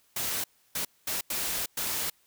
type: noise bursts at uneven times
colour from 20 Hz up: white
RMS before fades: -31 dBFS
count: 5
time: 0.16-0.44 / 0.75-0.85 / 1.07-1.21 / 1.3-1.66 / 1.77-2.1 s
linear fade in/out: 5 ms
effects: white hiss -66 dBFS RMS until 2.26 s